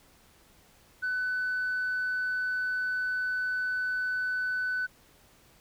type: tone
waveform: sine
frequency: 1500 Hz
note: F#6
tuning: 23 cents sharp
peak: -26 dBFS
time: 1.02-4.87 s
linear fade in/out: 20 ms
effects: tanh soft clip ceiling -25 dBFS + pink hiss -60 dBFS RMS until 5.6 s